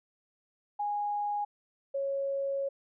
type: tone pair in turn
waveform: sine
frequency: 825 / 551.2 Hz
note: G#5 / C#5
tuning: -12 / -10 cents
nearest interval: perfect fifth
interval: 698 cents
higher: first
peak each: -29 / -29 dBFS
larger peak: neither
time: 0.79-1.45 / 1.94-2.69 s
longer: second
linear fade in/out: 10 ms
effects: none